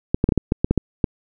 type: clicks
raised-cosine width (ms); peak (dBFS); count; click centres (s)
3; -3; 10; 0.145 / 0.241 / 0.29 / 0.322 / 0.377 / 0.521 / 0.645 / 0.71 / 0.777 / 1.042
effects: none